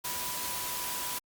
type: tone in noise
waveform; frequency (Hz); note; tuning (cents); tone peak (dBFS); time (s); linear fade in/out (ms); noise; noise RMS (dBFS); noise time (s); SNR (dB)
sine; 987.8; B5; 0; -41; 0.04-1.19; 10; white; -35; 0.04-1.19; -9
effects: Opus 48 kbps